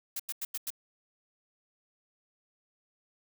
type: noise bursts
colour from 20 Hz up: blue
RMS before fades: -35 dBFS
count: 5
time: 0.16-0.704 s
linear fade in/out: 5 ms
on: 36 ms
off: 91 ms
effects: none